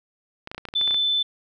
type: clicks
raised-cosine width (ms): 0.3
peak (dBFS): -18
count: 11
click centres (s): 0.474 / 0.515 / 0.547 / 0.58 / 0.653 / 0.687 / 0.739 / 0.813 / 0.877 / 0.909 / 0.944
type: tone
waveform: sine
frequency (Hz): 3520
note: A7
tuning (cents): 0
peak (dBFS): -19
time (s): 0.75-1.23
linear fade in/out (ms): 10
effects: none